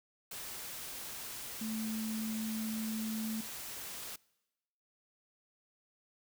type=tone in noise; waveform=sine; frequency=220 Hz; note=A3; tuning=in tune; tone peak=-36 dBFS; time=1.61-3.41 s; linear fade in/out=5 ms; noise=white; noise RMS=-44 dBFS; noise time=0.31-4.16 s; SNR=+5 dB; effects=noise-tail reverb RT60 1.0 s tail -24 dB re dry